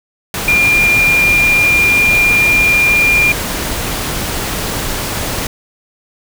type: tone in noise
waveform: sine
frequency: 2402 Hz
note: D7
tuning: 38 cents sharp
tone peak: -8 dBFS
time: 0.48-3.32 s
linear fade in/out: 2 ms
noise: pink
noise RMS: -19 dBFS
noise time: 0.34-5.47 s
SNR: +8 dB
effects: none